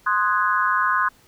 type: chord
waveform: sine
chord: Ab dominant seventh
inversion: first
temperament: equal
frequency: 1046.5 / 1244.5 / 1480 / 1661.2 Hz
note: C6 / Eb6 / Gb6 / Ab6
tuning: 0 / 0 / 0 / 0 cents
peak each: -21 / -23 / -23 / -26 dBFS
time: 0.06-1.09 s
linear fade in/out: 10 ms
effects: pink hiss -55 dBFS RMS until 1.27 s